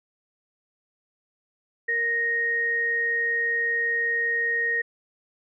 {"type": "tone pair together", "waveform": "sine", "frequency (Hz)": [466.3, 1865.2], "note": ["A#4", "A#6"], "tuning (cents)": [1, 1], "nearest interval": "2 octaves", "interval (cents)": 2400, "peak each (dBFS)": [-33, -22], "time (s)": [1.88, 4.82], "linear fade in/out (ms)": 10, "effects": []}